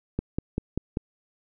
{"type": "click train", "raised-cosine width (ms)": 3, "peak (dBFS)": -13, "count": 5, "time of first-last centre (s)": [0.19, 0.971], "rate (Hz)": 5.12, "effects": []}